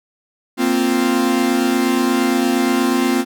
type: chord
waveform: 45% pulse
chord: Bb suspended second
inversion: none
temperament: equal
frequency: 233.1 / 261.6 / 349.2 Hz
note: Bb3 / C4 / F4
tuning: 0 / 0 / 0 cents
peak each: -20 / -17 / -20 dBFS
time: 0.57-3.25 s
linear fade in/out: 50 ms
effects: none